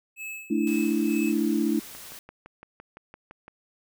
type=tone with tremolo; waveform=square; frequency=2596 Hz; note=E7; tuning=27 cents flat; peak=-34 dBFS; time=0.16-1.34 s; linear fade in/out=50 ms; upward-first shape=sine; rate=2.1 Hz; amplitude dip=80%
type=chord; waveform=sine; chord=A suspended fourth; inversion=none; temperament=equal; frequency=220 / 293.7 / 329.6 Hz; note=A3 / D4 / E4; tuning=0 / 0 / 0 cents; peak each=-26 dBFS; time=0.5-1.8 s; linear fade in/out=10 ms
type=noise; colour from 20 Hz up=white; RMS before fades=-43 dBFS; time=0.67-2.19 s; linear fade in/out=2 ms
type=click train; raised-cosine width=0.5 ms; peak=-29 dBFS; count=10; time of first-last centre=1.95-3.481 s; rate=5.88 Hz
effects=none